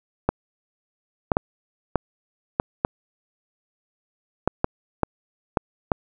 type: clicks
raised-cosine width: 1 ms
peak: -4 dBFS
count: 11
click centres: 0.29 / 1.318 / 1.369 / 1.957 / 2.599 / 2.849 / 4.476 / 4.644 / 5.033 / 5.572 / 5.918 s
effects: none